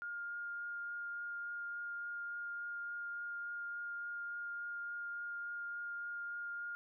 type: tone with vibrato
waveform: sine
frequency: 1412 Hz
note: F6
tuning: 19 cents sharp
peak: -40 dBFS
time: 0.02-6.75 s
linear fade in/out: 0 ms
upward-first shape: triangle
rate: 3.5 Hz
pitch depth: 9 cents each way
effects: none